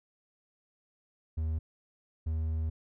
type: tone pair in turn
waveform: triangle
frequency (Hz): 79.3 / 79.59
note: D#2 / D#2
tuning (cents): +33 / +40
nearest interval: unison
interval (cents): 7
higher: second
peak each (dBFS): -27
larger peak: neither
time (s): 1.37-1.59 / 2.26-2.7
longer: second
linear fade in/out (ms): 10
effects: none

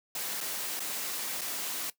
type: noise with dropouts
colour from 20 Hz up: white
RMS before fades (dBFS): -35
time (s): 0.15-1.9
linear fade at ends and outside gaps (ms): 2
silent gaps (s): 0.405-0.41 / 0.795-0.803 / 1.411-1.415
effects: noise-tail reverb RT60 0.1 s tail -17 dB re dry + high-pass 200 Hz 12 dB/octave

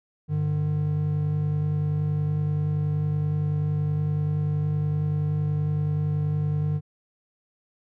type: tone pair together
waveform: triangle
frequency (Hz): 99.9 / 150.5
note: G2 / D3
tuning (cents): +33 / +43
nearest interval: perfect fifth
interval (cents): 710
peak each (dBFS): -27 / -21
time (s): 0.28-6.81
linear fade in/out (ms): 50
effects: none

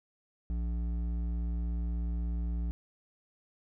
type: tone with hard clipping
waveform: sine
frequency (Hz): 58.27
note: A#1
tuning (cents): 0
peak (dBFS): -32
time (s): 0.5-2.71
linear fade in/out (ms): 0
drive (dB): 9
effects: none

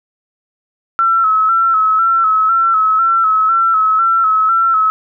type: tone with vibrato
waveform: sine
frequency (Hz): 1318.5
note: E6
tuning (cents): 0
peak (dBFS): -9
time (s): 0.99-4.9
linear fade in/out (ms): 0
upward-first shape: square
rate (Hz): 2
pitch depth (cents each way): 39
effects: none

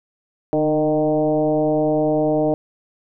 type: tone with frequency modulation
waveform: sine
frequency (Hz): 460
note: A#4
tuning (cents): -23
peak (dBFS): -15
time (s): 0.53-2.54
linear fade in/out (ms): 0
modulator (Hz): 155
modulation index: 1.6
effects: none

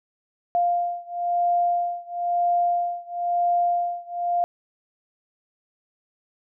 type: beating tone pair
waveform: sine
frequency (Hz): 699 / 700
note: F5 / F5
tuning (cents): +1 / +4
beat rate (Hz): 1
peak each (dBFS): -23 / -24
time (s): 0.55-4.44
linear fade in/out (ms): 0
effects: none

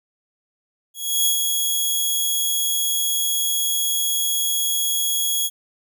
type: tone with ADSR envelope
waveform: 10% pulse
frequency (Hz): 3332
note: G#7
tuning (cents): +5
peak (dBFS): -7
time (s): 0.94-5.5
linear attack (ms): 320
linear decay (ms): 100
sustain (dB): -4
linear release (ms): 44
effects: none

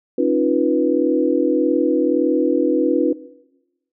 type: tone cluster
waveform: sine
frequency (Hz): 271.8 / 311 / 352.7 / 489.7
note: C#4 / D#4 / F4 / B4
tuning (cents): -34 / -1 / +17 / -15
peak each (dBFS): -20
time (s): 0.18-3.13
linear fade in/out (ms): 5
effects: noise-tail reverb RT60 1.0 s tail -18 dB re dry

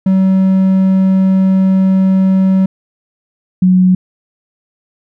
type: tone pair in turn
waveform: triangle / sine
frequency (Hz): 190 / 183.95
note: F#3 / F#3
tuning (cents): +46 / -10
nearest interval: minor second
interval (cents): 56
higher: first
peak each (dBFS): -5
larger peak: neither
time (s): 0.06-2.66 / 3.62-3.95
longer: first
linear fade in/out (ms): 5
effects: none

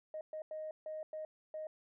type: tone bursts at uneven times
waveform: sine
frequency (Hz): 622.3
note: D#5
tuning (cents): 0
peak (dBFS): -39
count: 6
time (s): 0.14-0.21 / 0.33-0.42 / 0.51-0.71 / 0.86-1.03 / 1.13-1.25 / 1.54-1.67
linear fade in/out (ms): 2
effects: tanh soft clip ceiling -35 dBFS

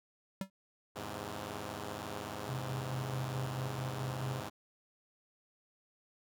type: tone with exponential decay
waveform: square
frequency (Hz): 192.2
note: G3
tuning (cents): -34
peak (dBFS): -32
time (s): 0.41-0.5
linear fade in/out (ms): 2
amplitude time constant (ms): 18
type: chord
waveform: 5% pulse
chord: E augmented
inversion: none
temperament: equal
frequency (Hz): 82.41 / 103.83 / 130.81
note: E2 / G#2 / B#2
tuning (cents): 0 / 0 / 0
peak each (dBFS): -35 / -31 / -35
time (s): 0.95-4.5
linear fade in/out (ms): 20
type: tone with tremolo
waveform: sine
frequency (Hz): 130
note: C3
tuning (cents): -11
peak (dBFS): -35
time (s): 2.48-4.41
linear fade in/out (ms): 20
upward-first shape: square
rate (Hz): 4.6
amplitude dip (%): 35
effects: none

